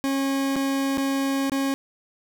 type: tone with dropouts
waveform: 40% pulse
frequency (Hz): 272.8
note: C#4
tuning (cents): -28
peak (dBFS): -21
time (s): 0.04-1.74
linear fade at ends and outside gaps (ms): 0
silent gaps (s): 0.558-0.564 / 0.973-0.98 / 1.497-1.519
effects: none